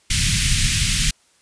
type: band-stop noise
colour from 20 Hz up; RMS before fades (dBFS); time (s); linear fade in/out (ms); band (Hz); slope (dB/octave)
pink; -18; 0.1-1.11; 5; 170 to 2100; 24
effects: white hiss -58 dBFS RMS until 1.41 s + resampled to 22050 Hz